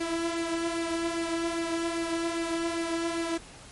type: tone with flanger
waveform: sawtooth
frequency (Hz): 333.8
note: E4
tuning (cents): +22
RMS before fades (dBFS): -30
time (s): 0-3.38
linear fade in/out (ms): 10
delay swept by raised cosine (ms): 0.41 to 3.71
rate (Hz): 2.5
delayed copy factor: +0.5
effects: pink hiss -48 dBFS RMS until 3.71 s + MP3 48 kbps